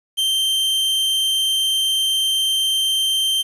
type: tone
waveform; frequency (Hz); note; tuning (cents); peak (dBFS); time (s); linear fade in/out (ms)
45% pulse; 3136; G7; 0; -16; 0.17-3.43; 20
effects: resampled to 32000 Hz + 8-bit